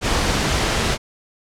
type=noise; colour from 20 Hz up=pink; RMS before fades=-19 dBFS; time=0.01-0.98 s; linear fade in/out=50 ms; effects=low-pass 7000 Hz 12 dB/octave